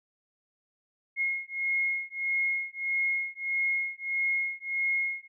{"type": "beating tone pair", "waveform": "sine", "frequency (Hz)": [2155, 2156.6], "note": ["C#7", "C#7"], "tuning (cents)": [-49, -48], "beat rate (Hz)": 1.6, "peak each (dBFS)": -30, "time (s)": [1.16, 5.28], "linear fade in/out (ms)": 50, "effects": []}